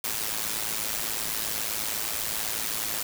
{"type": "noise with amplitude modulation", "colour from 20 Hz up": "white", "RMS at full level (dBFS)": -27, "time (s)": [0.04, 3.03], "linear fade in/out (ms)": 2, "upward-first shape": "sine", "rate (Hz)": 108, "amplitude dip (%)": 70, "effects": []}